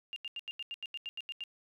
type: tone bursts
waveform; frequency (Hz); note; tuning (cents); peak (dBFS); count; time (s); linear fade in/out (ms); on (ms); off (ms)
sine; 2805; F7; +7; -37; 12; 0.13-1.438; 0; 32; 84
effects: 12-bit